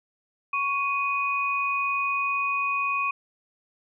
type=tone pair together; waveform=sine; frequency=1110.6 / 2489 Hz; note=C#6 / D#7; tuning=+3 / 0 cents; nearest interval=octave + major second; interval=1397 cents; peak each=-26 dBFS; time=0.53-3.11 s; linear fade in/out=5 ms; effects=none